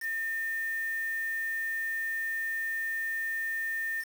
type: tone with quantisation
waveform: sine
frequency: 1810 Hz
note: A6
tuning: 48 cents sharp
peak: -30 dBFS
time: 0-4.05 s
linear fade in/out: 50 ms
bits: 7
effects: none